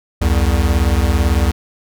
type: beating tone pair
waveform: square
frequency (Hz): 65.9 / 83.9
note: C2 / E2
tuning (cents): +13 / +31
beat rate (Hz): 18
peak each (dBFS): -15 / -16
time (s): 0.21-1.52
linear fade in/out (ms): 10
effects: none